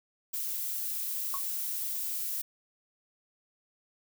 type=noise; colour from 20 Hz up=violet; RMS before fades=-34 dBFS; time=0.33-2.42 s; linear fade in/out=10 ms
type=tone with exponential decay; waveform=sine; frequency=1098 Hz; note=C#6; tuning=17 cents flat; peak=-29 dBFS; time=1.34-1.43 s; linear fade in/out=1 ms; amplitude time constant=19 ms
effects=none